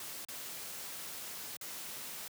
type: noise with dropouts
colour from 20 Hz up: white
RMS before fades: -44 dBFS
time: 0-2.28 s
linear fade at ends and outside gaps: 2 ms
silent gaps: 0.249-0.285 / 1.568-1.611 s
effects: high-pass 100 Hz 12 dB/octave